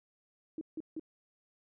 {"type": "tone bursts", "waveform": "sine", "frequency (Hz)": 317.4, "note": "D#4", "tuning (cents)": 35, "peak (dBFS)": -36, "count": 3, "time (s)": [0.58, 0.996], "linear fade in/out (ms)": 2, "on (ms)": 32, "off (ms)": 160, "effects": []}